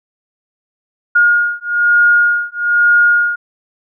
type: beating tone pair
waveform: sine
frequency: 1427 / 1428.1 Hz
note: F6 / F6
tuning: +37 / +38 cents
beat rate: 1.1 Hz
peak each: -12 dBFS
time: 1.15-3.36 s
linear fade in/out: 10 ms
effects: none